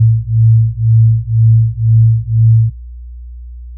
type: beating tone pair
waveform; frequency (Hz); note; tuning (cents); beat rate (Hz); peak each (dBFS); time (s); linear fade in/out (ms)
sine; 111.8 / 113.8; A2 / A#2; +28 / -41; 2; -10; 0-2.7; 10
effects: noise-tail reverb RT60 0.2 s tail -19 dB re dry + added 60 Hz sine -26 dBFS peak until 3.77 s